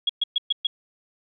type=tone bursts; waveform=sine; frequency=3322 Hz; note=G#7; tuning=in tune; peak=-18 dBFS; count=5; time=0.07-0.67 s; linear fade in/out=5 ms; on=24 ms; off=120 ms; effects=none